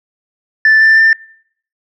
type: tone with pitch steps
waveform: sine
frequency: 1760 / 1774.3 / 1788.7 Hz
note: A6 / A6 / A6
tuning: 0 / +14 / +28 cents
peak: -3 dBFS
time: 0.65-1.13 s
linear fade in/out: 2 ms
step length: 160 ms
effects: noise-tail reverb RT60 0.6 s tail -23 dB re dry + tanh soft clip ceiling -3 dBFS